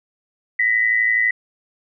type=tone pair together; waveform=sine; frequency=1883 / 1995 Hz; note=A#6 / B6; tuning=+17 / +17 cents; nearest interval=minor second; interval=100 cents; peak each=-20 / -16 dBFS; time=0.59-1.31 s; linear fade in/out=5 ms; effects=none